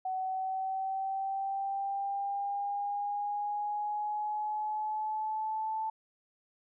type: linear sweep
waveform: sine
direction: up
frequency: 750 to 880 Hz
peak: -31 dBFS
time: 0.05-5.9 s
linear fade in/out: 5 ms
effects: none